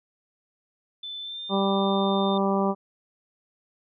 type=tone with pitch glide; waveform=sine; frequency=3520 to 3600 Hz; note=A7 to A7; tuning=0 to +39 cents; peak=-33 dBFS; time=1.03-2.38 s; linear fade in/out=5 ms; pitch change=+39 cents; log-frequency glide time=1.21-1.4 s
type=harmonic tone; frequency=196 Hz; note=G3; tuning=in tune; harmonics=1 / 2 / 3 / 4 / 5 / 6; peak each=-24 / -27 / -29 / -30 / -31 / -32 dBFS; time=1.49-2.75 s; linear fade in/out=50 ms
effects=none